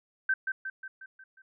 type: tone with echo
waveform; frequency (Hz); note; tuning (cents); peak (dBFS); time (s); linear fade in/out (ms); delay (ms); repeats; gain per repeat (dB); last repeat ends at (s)
sine; 1550; G6; -20; -23; 0.29-0.34; 5; 180; 6; -5; 1.42
effects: none